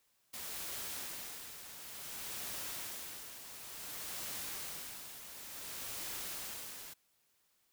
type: noise with tremolo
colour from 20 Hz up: white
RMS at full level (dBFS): -42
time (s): 0.33-6.94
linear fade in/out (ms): 10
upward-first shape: sine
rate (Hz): 0.56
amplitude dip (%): 60
effects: white hiss -75 dBFS RMS until 7.72 s